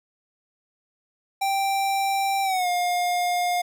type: tone with pitch glide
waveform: square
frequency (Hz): 784 to 710.7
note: G5 to F5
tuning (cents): 0 to +30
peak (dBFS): -22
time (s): 1.41-3.62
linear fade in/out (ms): 10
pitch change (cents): -170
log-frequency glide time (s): 2.43-2.68
effects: none